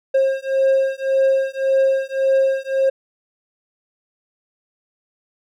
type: beating tone pair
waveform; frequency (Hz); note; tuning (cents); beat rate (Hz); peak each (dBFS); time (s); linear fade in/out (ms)
triangle; 535 / 536.8; C5 / C5; +38 / +44; 1.8; -16; 0.14-2.9; 10
effects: none